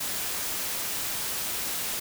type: noise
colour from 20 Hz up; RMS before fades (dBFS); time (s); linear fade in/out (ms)
white; -31; 0-2; 10
effects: none